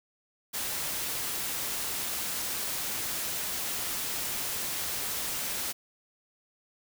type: noise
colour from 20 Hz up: white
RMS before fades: -33 dBFS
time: 0.53-5.73 s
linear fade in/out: 20 ms
effects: none